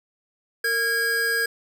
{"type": "tone pair together", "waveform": "square", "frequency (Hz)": [459.4, 1637], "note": ["A#4", "G#6"], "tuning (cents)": [-25, -25], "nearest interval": "octave + minor seventh", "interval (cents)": 2200, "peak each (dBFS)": [-30, -22], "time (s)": [0.64, 1.46], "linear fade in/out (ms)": 5, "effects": []}